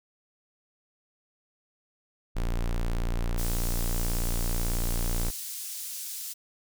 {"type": "tone", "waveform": "square", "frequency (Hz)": 29.14, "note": "A#0", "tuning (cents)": 0, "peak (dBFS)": -26, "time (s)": [2.35, 5.31], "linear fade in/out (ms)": 20}
{"type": "high-pass noise", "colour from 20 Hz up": "pink", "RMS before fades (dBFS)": -37, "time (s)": [3.37, 6.34], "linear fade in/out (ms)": 20, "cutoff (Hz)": 6400, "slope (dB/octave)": 12}
{"effects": []}